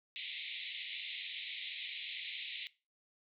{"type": "band-pass noise", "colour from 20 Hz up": "white", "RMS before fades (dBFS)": -44, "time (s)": [0.16, 2.67], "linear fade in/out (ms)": 0, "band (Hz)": [2000, 3900], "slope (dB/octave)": 96, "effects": ["noise-tail reverb RT60 0.3 s tail -19 dB re dry"]}